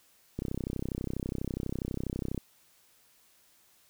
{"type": "click train", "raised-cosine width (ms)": 3, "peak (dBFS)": -20, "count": 65, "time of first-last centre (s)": [0.39, 2.378], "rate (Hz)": 32.2, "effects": ["white hiss -64 dBFS RMS until 3.89 s"]}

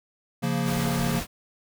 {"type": "chord", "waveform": "square", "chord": "Bb minor", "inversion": "first", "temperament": "equal with one note detuned", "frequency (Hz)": [138.59, 175.63, 233.1], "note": ["Db3", "F3", "Bb3"], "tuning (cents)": [0, 10, 0], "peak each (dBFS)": -29, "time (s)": [0.42, 1.21], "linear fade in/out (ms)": 20}
{"type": "noise", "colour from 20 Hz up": "pink", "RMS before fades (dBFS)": -33, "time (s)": [0.64, 1.27], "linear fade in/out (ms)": 50}
{"effects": []}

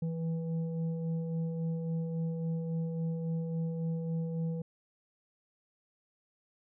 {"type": "tone with frequency modulation", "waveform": "sine", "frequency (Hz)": 164.81, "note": "E3", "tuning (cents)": 0, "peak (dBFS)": -31, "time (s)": [0.02, 4.62], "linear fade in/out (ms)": 5, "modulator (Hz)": 326, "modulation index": 0.53, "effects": []}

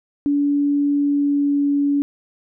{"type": "tone with pitch glide", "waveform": "sine", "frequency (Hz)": [286.6, 284.8], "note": ["D4", "C#4"], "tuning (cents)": [-42, 47], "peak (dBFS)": -15, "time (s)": [0.26, 2.02], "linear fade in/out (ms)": 0, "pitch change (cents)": -11, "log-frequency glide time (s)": [0.96, 1.7], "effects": []}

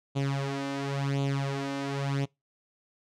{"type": "tone with flanger", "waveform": "sawtooth", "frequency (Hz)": 138.59, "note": "C#3", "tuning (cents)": 0, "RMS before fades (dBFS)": -30, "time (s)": [0.15, 2.26], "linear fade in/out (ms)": 20, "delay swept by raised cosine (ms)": [0.28, 3.38], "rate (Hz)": 0.94, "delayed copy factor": 0.75, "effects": ["noise-tail reverb RT60 0.2 s tail -24 dB re dry", "low-pass 6000 Hz 12 dB/octave"]}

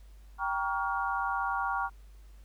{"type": "chord", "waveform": "sine", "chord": "G half-diminished seventh", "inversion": "none", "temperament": "just", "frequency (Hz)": [784, 940.8, 1128.9, 1411.2], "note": ["G5", "Bb5", "Db6", "F6"], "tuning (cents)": [0, 16, 31, 18], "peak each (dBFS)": -34, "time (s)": [0.38, 1.9], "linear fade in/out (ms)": 50, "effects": ["added 50 Hz sine -49 dBFS peak until 2.44 s", "pink hiss -66 dBFS RMS until 2.44 s"]}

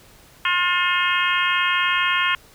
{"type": "harmonic tone with a mistuned harmonic", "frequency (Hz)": 355.7, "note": "F4", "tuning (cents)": 32, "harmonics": [3, 4, 5, 6, 7, 8, 9], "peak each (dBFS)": [-23, -24, -25, -26, -26, -27, -28], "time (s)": [0.45, 2.35], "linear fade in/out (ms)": 2, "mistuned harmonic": 7, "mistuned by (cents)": 41, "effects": ["pink hiss -50 dBFS RMS until 2.54 s"]}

